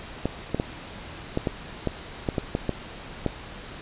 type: clicks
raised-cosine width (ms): 2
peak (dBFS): -10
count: 11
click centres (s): 0.256 / 0.546 / 0.599 / 1.374 / 1.472 / 1.873 / 2.288 / 2.382 / 2.551 / 2.693 / 3.263
effects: pink hiss -40 dBFS RMS until 3.81 s + resampled to 8000 Hz